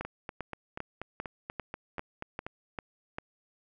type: two click trains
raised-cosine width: 0.5 ms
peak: -20 / -22 dBFS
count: 9 / 11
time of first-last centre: 0.01-3.185 / 0.05-2.465 s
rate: 2.52 / 4.14 Hz
effects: none